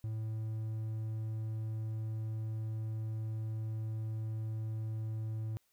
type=tone; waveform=triangle; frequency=110 Hz; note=A2; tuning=in tune; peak=-33 dBFS; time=0.04-5.57 s; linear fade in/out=0 ms; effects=white hiss -75 dBFS RMS until 5.72 s